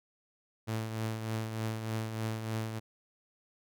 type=tone with tremolo; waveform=sawtooth; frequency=110.9 Hz; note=A2; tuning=14 cents sharp; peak=-27 dBFS; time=0.67-2.8 s; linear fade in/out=20 ms; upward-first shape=triangle; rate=3.3 Hz; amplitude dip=55%; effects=none